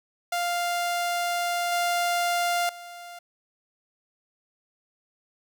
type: tone with level steps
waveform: sawtooth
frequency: 698.5 Hz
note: F5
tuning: in tune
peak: -21 / -19 / -36 dBFS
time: 0.32-3.19 s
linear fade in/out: 5 ms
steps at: 1.72 / 2.69 s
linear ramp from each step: 2 ms
effects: none